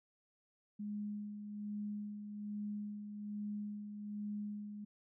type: tone with tremolo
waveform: sine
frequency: 207.7 Hz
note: G#3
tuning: in tune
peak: -38 dBFS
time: 0.79-4.85 s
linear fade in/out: 10 ms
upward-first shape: sine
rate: 1.2 Hz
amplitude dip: 50%
effects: none